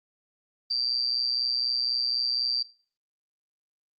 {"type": "tone with amplitude modulation", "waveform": "sine", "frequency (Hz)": 4699, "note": "D8", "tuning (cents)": 0, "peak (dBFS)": -21, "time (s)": [0.7, 2.63], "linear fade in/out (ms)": 10, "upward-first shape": "sine", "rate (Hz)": 124, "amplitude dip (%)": 80, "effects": ["noise-tail reverb RT60 0.4 s tail -18 dB re dry", "Opus 32 kbps"]}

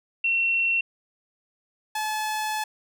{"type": "tone pair in turn", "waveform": ["sine", "sawtooth"], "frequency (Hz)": [2718, 860.3], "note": ["F7", "A5"], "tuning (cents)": [-48, -39], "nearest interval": "octave + minor sixth", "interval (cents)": 1991, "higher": "first", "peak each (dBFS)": [-20, -22], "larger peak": "first", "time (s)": [[0.24, 0.81], [1.95, 2.64]], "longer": "second", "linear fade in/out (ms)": 5, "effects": []}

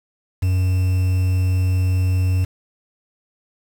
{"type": "tone with quantisation", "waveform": "triangle", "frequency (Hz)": 92.5, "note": "F#2", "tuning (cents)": 0, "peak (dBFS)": -13, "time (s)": [0.42, 2.45], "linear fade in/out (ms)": 10, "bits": 6, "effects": []}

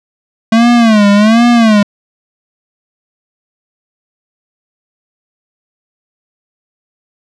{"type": "tone with vibrato", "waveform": "square", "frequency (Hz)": 220.2, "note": "A3", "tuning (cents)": 2, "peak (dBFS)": -5, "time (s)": [0.52, 1.83], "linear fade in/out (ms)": 5, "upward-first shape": "sine", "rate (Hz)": 1.3, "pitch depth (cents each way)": 150, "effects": ["low-pass 5000 Hz 12 dB/octave"]}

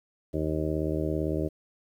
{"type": "harmonic tone", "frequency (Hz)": 77.78, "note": "D#2", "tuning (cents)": 0, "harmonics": [1, 2, 3, 4, 5, 6, 7, 8], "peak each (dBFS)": [-33, -33, -41, -31, -33, -40, -36, -37], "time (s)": [0.33, 1.49], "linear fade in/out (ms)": 20, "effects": ["10-bit"]}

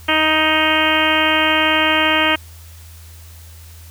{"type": "harmonic tone", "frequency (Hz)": 312.6, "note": "D#4", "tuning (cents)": 8, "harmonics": [1, 2, 3, 4, 5, 6, 7, 8, 9, 10], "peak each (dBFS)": [-22, -22, -22, -22, -22, -22, -22, -22, -22, -22], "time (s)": [0.08, 2.36], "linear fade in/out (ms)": 10, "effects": ["added 82 Hz sine -37 dBFS peak until 3.9 s", "white hiss -45 dBFS RMS until 3.9 s"]}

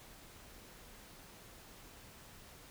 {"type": "silence", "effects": ["pink hiss -56 dBFS RMS until 2.7 s"]}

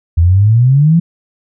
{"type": "exponential sweep", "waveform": "sine", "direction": "up", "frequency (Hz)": [80.6, 173.1], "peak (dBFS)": -5, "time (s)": [0.17, 1], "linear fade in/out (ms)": 10, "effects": []}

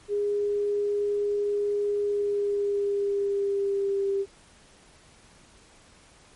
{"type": "tone with pitch glide", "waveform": "sine", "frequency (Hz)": [410, 394.7], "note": ["G#4", "G4"], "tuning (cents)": [-22, 12], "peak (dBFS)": -23, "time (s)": [0.08, 4.26], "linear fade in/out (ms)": 50, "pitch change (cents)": -66, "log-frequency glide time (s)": [2.01, 4.09], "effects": ["pink hiss -55 dBFS RMS until 6.35 s", "MP3 48 kbps"]}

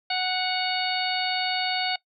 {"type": "harmonic tone with a mistuned harmonic", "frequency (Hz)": 740, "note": "F#5", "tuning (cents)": 0, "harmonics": [1, 2, 3, 4, 5, 6], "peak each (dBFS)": [-28, -34, -31, -33, -32, -30], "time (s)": [0.1, 1.96], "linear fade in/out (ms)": 5, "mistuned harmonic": 4, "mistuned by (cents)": -37, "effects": ["noise-tail reverb RT60 0.1 s tail -21 dB re dry"]}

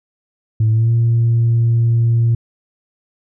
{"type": "tone with pitch glide", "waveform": "sine", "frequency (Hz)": [110, 116.27], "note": ["A2", "A#2"], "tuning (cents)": [0, -4], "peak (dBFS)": -9, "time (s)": [0.6, 2.35], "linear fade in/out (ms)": 5, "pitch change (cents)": 96, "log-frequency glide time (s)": [0.71, 0.91], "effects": ["tanh soft clip ceiling -8 dBFS"]}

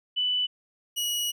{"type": "tone pair in turn", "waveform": ["sine", "sawtooth"], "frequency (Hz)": [2984, 2912], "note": ["F#7", "F#7"], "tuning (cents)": [14, -28], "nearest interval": "unison", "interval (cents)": 42, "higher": "first", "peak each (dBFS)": -23, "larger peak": "neither", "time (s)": [[0.16, 0.47], [0.96, 1.32]], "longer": "second", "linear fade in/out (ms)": 20, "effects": []}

